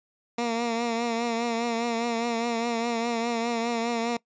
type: tone with vibrato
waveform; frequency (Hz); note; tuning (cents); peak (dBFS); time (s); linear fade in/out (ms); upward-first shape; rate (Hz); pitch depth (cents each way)
15% pulse; 233.1; A#3; 0; -19; 0.38-4.17; 5; triangle; 4.9; 54
effects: noise-tail reverb RT60 0.1 s tail -22 dB re dry + resampled to 16000 Hz